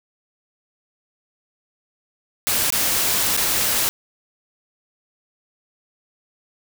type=noise with dropouts; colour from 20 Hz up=white; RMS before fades=-20 dBFS; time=2.47-3.89 s; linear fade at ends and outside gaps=0 ms; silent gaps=2.703-2.724 / 3.366-3.374 s; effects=none